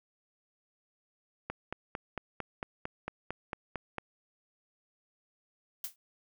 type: click train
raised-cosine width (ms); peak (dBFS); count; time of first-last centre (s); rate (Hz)
0.5; -20; 12; 1.5-3.983; 4.43
type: noise with exponential decay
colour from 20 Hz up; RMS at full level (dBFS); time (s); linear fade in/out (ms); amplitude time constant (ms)
blue; -33; 5.84-5.96; 2; 24
effects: none